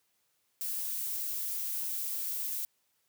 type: noise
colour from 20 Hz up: violet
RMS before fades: -35 dBFS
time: 0.61-2.65 s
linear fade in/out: 0 ms
effects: white hiss -75 dBFS RMS until 3.08 s + high-pass 60 Hz 12 dB/octave